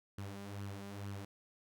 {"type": "tone with flanger", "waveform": "sawtooth", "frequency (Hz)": 100, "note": "G2", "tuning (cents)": 35, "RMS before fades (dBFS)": -45, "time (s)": [0.18, 1.25], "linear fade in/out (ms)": 5, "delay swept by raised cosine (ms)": [0.65, 5.15], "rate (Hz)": 2.2, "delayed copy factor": 0.55, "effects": []}